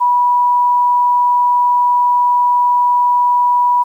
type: tone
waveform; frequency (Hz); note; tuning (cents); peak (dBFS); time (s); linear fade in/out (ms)
sine; 977; B5; -19; -9; 0-3.84; 20
effects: 8-bit